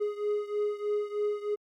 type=beating tone pair; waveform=triangle; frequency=415.3 / 418.5 Hz; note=G#4 / G#4; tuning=0 / +13 cents; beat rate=3.2 Hz; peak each=-28 / -31 dBFS; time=0-1.56 s; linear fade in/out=20 ms; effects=Opus 48 kbps

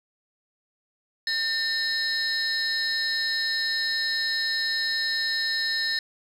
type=tone cluster; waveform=sine; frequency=1805 / 3881 / 4234 / 5150 Hz; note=A6 / B7 / C8 / E8; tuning=+44 / -31 / +20 / -41 cents; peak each=-26 / -30 / -28 / -30 dBFS; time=1.27-5.99 s; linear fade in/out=2 ms; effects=tanh soft clip ceiling -18 dBFS + 9-bit

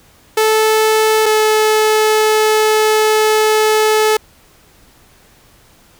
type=tone pair in turn; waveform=sawtooth; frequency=436.4 / 432.1 Hz; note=A4 / A4; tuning=-14 / -31 cents; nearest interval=unison; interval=17 cents; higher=first; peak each=-6 dBFS; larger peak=neither; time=0.37-1.26 / 1.26-4.17 s; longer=second; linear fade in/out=5 ms; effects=pink hiss -48 dBFS RMS until 5.99 s

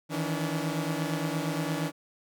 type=tone cluster; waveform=sawtooth; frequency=156.3 / 164.9 / 286.3 Hz; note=D#3 / E3 / D4; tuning=+8 / +1 / -44 cents; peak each=-29 dBFS; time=0.09-1.92 s; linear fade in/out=50 ms; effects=none

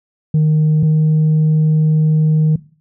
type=tone pair in turn; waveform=sine; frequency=154.4 / 155.47 Hz; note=D#3 / D#3; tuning=-13 / -1 cents; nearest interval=unison; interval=12 cents; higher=second; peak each=-7 dBFS; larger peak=neither; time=0.34-0.83 / 0.83-2.56 s; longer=second; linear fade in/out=5 ms; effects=noise-tail reverb RT60 0.4 s tail -19 dB re dry + tanh soft clip ceiling -8 dBFS

